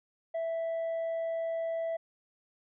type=tone with tanh clipping; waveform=triangle; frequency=659.3 Hz; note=E5; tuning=in tune; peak=-31 dBFS; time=0.34-1.97 s; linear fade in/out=10 ms; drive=7 dB; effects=none

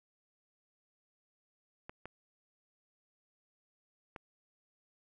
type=clicks; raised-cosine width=0.5 ms; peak=-29 dBFS; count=3; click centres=1.895 / 2.056 / 4.162 s; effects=none

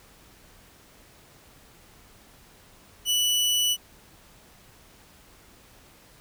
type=tone; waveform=sawtooth; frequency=2960 Hz; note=F#7; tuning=in tune; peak=-18 dBFS; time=3.05-3.77 s; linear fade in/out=50 ms; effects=pink hiss -54 dBFS RMS until 6.2 s

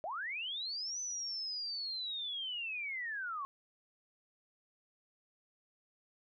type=linear two-way sweep; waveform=sine; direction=up then down; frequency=584 to 6070 to 1071 Hz; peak=-37 dBFS; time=0.04-3.45 s; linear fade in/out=0 ms; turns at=1 s; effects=none

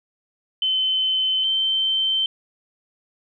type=tone pair in turn; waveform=sine; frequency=3061 / 3104 Hz; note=G7 / G7; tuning=-42 / -18 cents; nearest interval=unison; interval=24 cents; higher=second; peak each=-18 dBFS; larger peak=neither; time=0.62-1.44 / 1.44-2.26 s; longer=neither; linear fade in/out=2 ms; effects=none

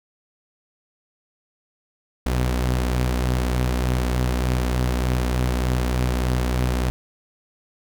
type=tone pair together; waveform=sawtooth; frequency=61.74 / 126.8 Hz; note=B1 / B2; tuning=0 / +46 cents; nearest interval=octave; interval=1246 cents; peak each=-16 / -24 dBFS; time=2.26-6.9 s; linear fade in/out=0 ms; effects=none

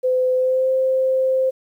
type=tone with pitch glide; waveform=sine; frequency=510 to 522.8 Hz; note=C5 to C5; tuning=-44 to -1 cents; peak=-15 dBFS; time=0.03-1.51 s; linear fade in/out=20 ms; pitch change=+43 cents; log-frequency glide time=0.35-0.7 s; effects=9-bit

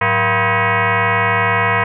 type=tone with frequency modulation; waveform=sine; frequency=474.1 Hz; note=A#4; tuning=29 cents sharp; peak=-12 dBFS; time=0.01-1.84 s; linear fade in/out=5 ms; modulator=290 Hz; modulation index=6.5; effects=none

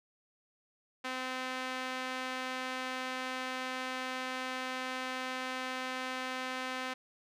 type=tone with band-pass filter; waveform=sawtooth; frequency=257.4 Hz; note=C4; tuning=28 cents flat; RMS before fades=-38 dBFS; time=1.04-6.94 s; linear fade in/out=10 ms; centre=2000 Hz; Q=0.77; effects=none

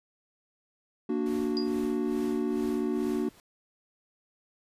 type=chord; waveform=triangle; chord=Bb augmented; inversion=none; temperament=equal; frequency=233.1 / 293.7 / 370 Hz; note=Bb3 / D4 / F#4; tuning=0 / 0 / 0 cents; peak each=-29 dBFS; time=1.09-3.29 s; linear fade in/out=5 ms
type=noise with tremolo; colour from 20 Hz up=pink; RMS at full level=-47 dBFS; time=1.26-3.4 s; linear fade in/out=0 ms; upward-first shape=sine; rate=2.3 Hz; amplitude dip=75%
type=tone with exponential decay; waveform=sine; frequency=4855 Hz; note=D#8; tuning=43 cents flat; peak=-29 dBFS; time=1.57-1.75 s; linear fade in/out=0 ms; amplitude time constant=37 ms
effects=resampled to 32000 Hz

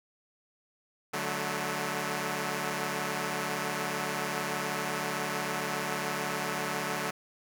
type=chord; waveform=5% pulse; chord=D major; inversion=none; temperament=equal with one note detuned; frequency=146.83 / 185 / 216.7 Hz; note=D3 / F#3 / A3; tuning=0 / 0 / -26 cents; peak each=-24 / -24 / -24 dBFS; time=1.13-7.11 s; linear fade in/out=10 ms; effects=none

